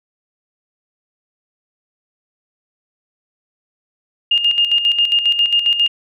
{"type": "tone with tremolo", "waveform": "sine", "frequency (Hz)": 2829, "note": "F7", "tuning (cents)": 22, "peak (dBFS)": -10, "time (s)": [4.31, 5.88], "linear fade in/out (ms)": 5, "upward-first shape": "square", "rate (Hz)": 7.4, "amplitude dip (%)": 60, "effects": []}